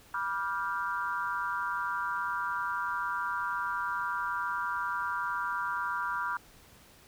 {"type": "chord", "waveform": "sine", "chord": "G dominant seventh", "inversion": "first", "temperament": "equal with one note detuned", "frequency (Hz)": [974.2, 1174.7, 1396.9, 1568], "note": ["B5", "D6", "F6", "G6"], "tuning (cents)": [-24, 0, 0, 0], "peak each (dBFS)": [-35, -36, -34, -39], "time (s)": [0.14, 6.37], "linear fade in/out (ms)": 2, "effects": ["pink hiss -57 dBFS RMS until 7.07 s"]}